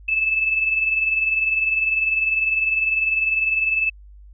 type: tone pair together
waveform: sine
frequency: 2601 / 2621 Hz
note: E7 / E7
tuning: -24 / -11 cents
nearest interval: unison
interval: 13 cents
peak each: -26 / -18 dBFS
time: 0.08-3.9 s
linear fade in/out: 10 ms
effects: added 50 Hz sine -41 dBFS peak until 4.33 s